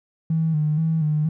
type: tone with vibrato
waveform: triangle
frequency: 156.5 Hz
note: D#3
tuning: 10 cents sharp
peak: -14 dBFS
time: 0.3-1.29 s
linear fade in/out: 5 ms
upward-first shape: square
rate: 2.1 Hz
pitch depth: 52 cents each way
effects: tanh soft clip ceiling -16 dBFS